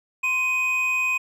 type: tone pair together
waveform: triangle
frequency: 1042.1 / 2500 Hz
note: C6 / D#7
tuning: -7 / +8 cents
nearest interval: octave + minor third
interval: 1515 cents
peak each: -29 / -19 dBFS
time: 0.23-1.18 s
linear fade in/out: 10 ms
effects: none